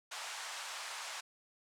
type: band-pass noise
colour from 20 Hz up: pink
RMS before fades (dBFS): -44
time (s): 0.11-1.21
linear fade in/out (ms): 10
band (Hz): 780 to 8800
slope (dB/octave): 24
effects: none